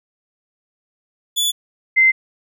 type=tone pair in turn; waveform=sawtooth / sine; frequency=3452 / 2074 Hz; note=A7 / C7; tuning=-34 / -16 cents; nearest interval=major sixth; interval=882 cents; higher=first; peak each=-13 / -9 dBFS; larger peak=second; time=1.36-1.52 / 1.96-2.12 s; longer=neither; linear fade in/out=20 ms; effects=none